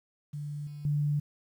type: tone with level steps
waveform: sine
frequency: 146.83 Hz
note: D3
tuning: in tune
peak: -34 / -39 / -25 dBFS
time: 0.33-1.2 s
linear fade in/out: 10 ms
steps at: 0.67 / 0.85 s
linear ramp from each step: 2 ms
effects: 10-bit